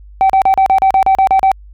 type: tone bursts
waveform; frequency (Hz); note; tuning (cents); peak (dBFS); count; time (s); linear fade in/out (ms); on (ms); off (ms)
sine; 770; G5; -31; -4; 11; 0.21-1.516; 0; 86; 36
effects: tanh soft clip ceiling -5 dBFS + added 50 Hz sine -34 dBFS peak until 1.73 s